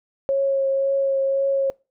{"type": "tone with vibrato", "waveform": "sine", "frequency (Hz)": 545, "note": "C#5", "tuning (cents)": -29, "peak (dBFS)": -17, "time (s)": [0.29, 1.7], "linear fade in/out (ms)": 0, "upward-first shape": "triangle", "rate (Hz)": 1.9, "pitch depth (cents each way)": 15, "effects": ["noise-tail reverb RT60 0.3 s tail -25 dB re dry"]}